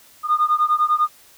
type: beating tone pair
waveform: sine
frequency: 1218 / 1228 Hz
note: D#6 / D#6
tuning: -37 / -23 cents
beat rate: 10 Hz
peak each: -17 / -18 dBFS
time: 0.23-1.09 s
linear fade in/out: 50 ms
effects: tanh soft clip ceiling -9 dBFS + white hiss -50 dBFS RMS until 1.37 s